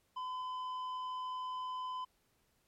triangle tone with tanh clipping, 1014 Hz, B5, 45 cents sharp, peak -39 dBFS, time 0.16-2.05 s, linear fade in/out 10 ms, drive 11 dB, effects pink hiss -75 dBFS RMS until 2.67 s + MP3 64 kbps

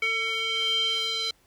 square tone with band-pass filter sweep, 448.5 Hz, A4, 33 cents sharp, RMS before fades -27 dBFS, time 0.02-1.31 s, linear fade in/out 5 ms, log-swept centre 2400 to 3800 Hz, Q 7.2, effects pink hiss -63 dBFS RMS until 1.46 s

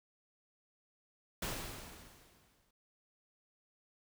pink noise with exponential decay, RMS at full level -37 dBFS, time 1.42-2.71 s, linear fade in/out 5 ms, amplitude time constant 280 ms, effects none

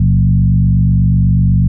sine tone with frequency modulation, 120 Hz, B2, 49 cents flat, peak -7 dBFS, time 0-1.68 s, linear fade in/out 5 ms, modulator 48.1 Hz, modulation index 1.3, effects none

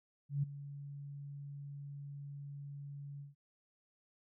sine tone with ADSR envelope, 142 Hz, C#3, 42 cents sharp, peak -29 dBFS, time 0.29-3.35 s, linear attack 140 ms, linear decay 12 ms, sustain -15 dB, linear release 150 ms, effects none

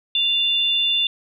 sine tone pair together, 2794 / 3520 Hz, F7 / A7, 0 / 0 cents, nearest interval major third, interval 400 cents, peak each -22 / -18 dBFS, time 0.15-1.07 s, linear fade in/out 2 ms, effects none

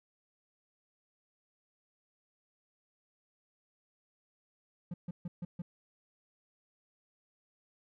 triangle tone bursts, 174.61 Hz, F3, in tune, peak -34 dBFS, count 5, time 4.91-5.62 s, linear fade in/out 5 ms, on 30 ms, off 140 ms, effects none

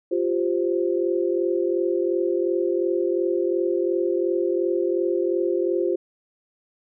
sine chord, F suspended second, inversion none, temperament equal, 349.2 / 392 / 523.3 Hz, F4 / G4 / C5, 0 / 0 / 0 cents, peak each -22 / -25 / -27 dBFS, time 0.11-5.96 s, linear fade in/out 10 ms, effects none

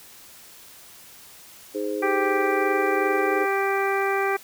sine chord, Ab major, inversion second, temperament just, 311.5 / 415.3 / 519.1 Hz, Eb4 / Ab4 / C5, +2 / 0 / -14 cents, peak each -30 / -28 / -30 dBFS, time 1.74-3.46 s, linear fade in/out 20 ms
harmonic tone, 392.6 Hz, G4, 3 cents sharp, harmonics 1 / 2 / 3 / 4 / 5 / 6, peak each -24 / -27 / -29 / -30 / -31 / -32 dBFS, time 2.02-4.37 s, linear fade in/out 10 ms
effects white hiss -47 dBFS RMS until 4.43 s

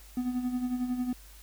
triangle tone with tremolo, 249.3 Hz, B3, 16 cents sharp, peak -24 dBFS, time 0.17-1.13 s, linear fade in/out 2 ms, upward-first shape sine, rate 11 Hz, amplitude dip 60%, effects added 50 Hz sine -50 dBFS peak until 1.42 s + white hiss -55 dBFS RMS until 1.42 s

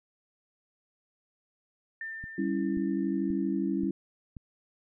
sine tone with exponential decay, 1794 Hz, A6, 33 cents sharp, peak -34 dBFS, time 2.01-3.9 s, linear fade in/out 2 ms, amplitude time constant 410 ms
click train, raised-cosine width 5 ms, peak -30 dBFS, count 5, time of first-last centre 2.24-4.368 s, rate 1.88 Hz
sine chord, C# diminished, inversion second, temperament equal, 196 / 277.2 / 329.6 Hz, G3 / C#4 / E4, 0 / 0 / 0 cents, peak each -31 dBFS, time 2.38-3.91 s, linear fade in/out 5 ms
effects none

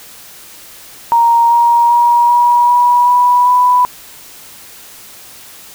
sine tone with pitch steps, 934 / 943.2 / 952.5 / 961.9 / 971.4 / 981 / 990.7 Hz, A#5 / A#5 / A#5 / B5 / B5 / B5 / B5, +3 / +20 / +37 / -46 / -29 / -12 / +5 cents, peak -6 dBFS, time 1.12-3.85 s, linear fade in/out 0 ms, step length 390 ms, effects white hiss -36 dBFS RMS until 5.74 s

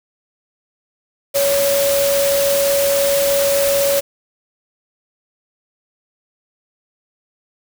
sine tone in noise, 560 Hz, C#5, 18 cents sharp, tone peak -14 dBFS, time 1.34-4.01 s, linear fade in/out 20 ms, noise white, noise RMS -21 dBFS, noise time 1.34-4.01 s, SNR +4 dB, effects none

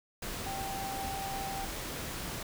sine tone in noise, 781 Hz, G5, 7 cents flat, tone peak -37 dBFS, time 0.46-1.65 s, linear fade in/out 5 ms, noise pink, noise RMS -39 dBFS, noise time 0.22-2.43 s, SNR -1 dB, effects none

